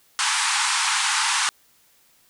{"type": "band-pass noise", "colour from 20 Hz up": "pink", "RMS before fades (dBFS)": -22, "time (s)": [0.19, 1.49], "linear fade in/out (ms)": 0, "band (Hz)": [830, 10000], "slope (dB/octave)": 96, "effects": ["white hiss -59 dBFS RMS until 2.29 s"]}